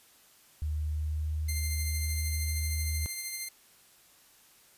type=tone with pitch glide; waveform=sine; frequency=76.1 to 78.69 Hz; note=D#2 to D#2; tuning=-38 to +20 cents; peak=-29 dBFS; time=0.62-3.06 s; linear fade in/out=0 ms; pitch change=+58 cents; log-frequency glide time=0.8-2.19 s
type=tone with tremolo; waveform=5% pulse; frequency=2093 Hz; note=C7; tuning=in tune; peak=-23 dBFS; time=1.48-3.49 s; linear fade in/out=10 ms; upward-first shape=sine; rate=13 Hz; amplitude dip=35%
effects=white hiss -60 dBFS RMS until 4.77 s + resampled to 32000 Hz